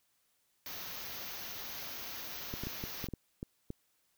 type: band-stop noise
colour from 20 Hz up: white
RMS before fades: -43 dBFS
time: 0.66-3.07 s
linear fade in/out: 0 ms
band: 6500 to 12000 Hz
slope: 96 dB/octave
type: clicks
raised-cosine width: 3 ms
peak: -26 dBFS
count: 9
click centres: 2.539 / 2.636 / 2.67 / 2.839 / 3.042 / 3.087 / 3.137 / 3.429 / 3.704 s
effects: white hiss -75 dBFS RMS until 4.17 s